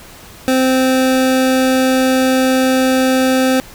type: tone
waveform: 25% pulse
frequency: 260 Hz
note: C4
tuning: 11 cents flat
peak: -7 dBFS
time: 0.48-3.6 s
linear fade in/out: 0 ms
effects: pink hiss -38 dBFS RMS until 3.74 s